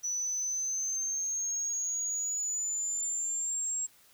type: exponential sweep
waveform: sine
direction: up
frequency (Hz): 5920 to 7590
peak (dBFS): -29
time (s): 0.03-3.87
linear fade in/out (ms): 20
effects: tanh soft clip ceiling -26 dBFS + white hiss -61 dBFS RMS until 4.13 s